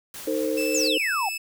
white noise with tremolo, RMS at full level -38 dBFS, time 0.14-0.88 s, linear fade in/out 2 ms, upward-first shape sine, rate 4.7 Hz, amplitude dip 25%
sine chord, A diminished, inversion second, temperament equal with one note detuned, 311.1 / 450.3 / 523.3 Hz, Eb4 / A4 / C5, 0 / +40 / 0 cents, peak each -27 dBFS, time 0.27-0.98 s, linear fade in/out 5 ms
sawtooth tone with pitch glide, 2637 to 2617 Hz, E7 to E7, 0 to -13 cents, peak -25 dBFS, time 0.57-1.38 s, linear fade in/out 10 ms, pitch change -13 cents, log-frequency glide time 0.87-1.06 s
sine exponential sweep, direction down, 7570 to 740 Hz, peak -23 dBFS, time 0.74-1.29 s, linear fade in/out 5 ms
effects none

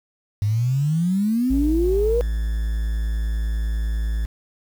sine exponential sweep, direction up, 100 to 490 Hz, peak -17 dBFS, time 0.42-2.21 s, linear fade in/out 0 ms
triangle tone, 55 Hz, A1, in tune, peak -18 dBFS, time 1.5-4.26 s, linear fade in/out 10 ms
effects tanh soft clip ceiling -7 dBFS + 7-bit

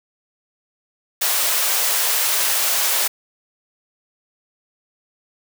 white high-pass noise, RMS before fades -19 dBFS, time 1.21-3.08 s, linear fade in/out 10 ms, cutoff 470 Hz, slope 24 dB/octave, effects none

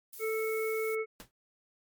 violet noise, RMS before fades -45 dBFS, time 0.13-0.95 s, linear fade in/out 2 ms
harmonic tone, 440 Hz, A4, in tune, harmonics 1 / 3 / 5, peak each -30 / -42 / -38 dBFS, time 0.19-1.06 s, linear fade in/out 50 ms
pink noise with exponential decay, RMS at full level -42 dBFS, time 1.2-1.31 s, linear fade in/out 0 ms, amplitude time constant 23 ms
effects MP3 96 kbps

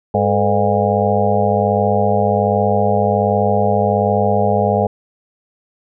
harmonic tone with a mistuned harmonic, 101.3 Hz, G#2, 43 cents flat, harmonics 1 / 2 / 4 / 5 / 6 / 7 / 8, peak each -20 / -20 / -20 / -20 / -20 / -20 / -20 dBFS, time 0.14-4.87 s, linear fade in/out 5 ms, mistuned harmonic 4, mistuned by +110 cents, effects none

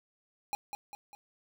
square tone with echo, 820 Hz, G#5, 22 cents flat, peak -31 dBFS, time 0.53-0.55 s, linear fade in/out 0 ms, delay 200 ms, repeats 3, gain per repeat -6 dB, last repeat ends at 1.15 s, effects none

